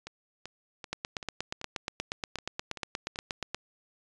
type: two click trains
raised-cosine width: 0.2 ms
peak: -23 / -15 dBFS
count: 9 / 23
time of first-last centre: 0.07-3.159 / 0.93-3.546 s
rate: 2.59 / 8.41 Hz
effects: resampled to 22050 Hz